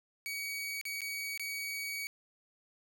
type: tone with dropouts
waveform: sawtooth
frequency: 2258 Hz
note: C#7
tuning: 31 cents sharp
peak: -33 dBFS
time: 0.26-2.07 s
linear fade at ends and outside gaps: 0 ms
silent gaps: 0.813-0.853 / 1.007-1.017 / 1.376-1.396 s
effects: none